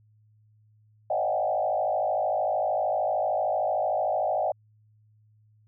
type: tone with frequency modulation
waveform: sine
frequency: 681 Hz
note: F5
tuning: 44 cents flat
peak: -23 dBFS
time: 1.1-4.52 s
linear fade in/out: 5 ms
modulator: 53.2 Hz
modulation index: 2.1
effects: added 107 Hz sine -58 dBFS peak until 5.67 s